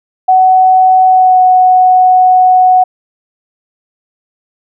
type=tone with pitch glide; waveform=sine; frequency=748 to 739 Hz; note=F#5 to F#5; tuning=+19 to -2 cents; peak=-3 dBFS; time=0.28-2.84 s; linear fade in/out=10 ms; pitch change=-21 cents; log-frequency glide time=1.07-1.4 s; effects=none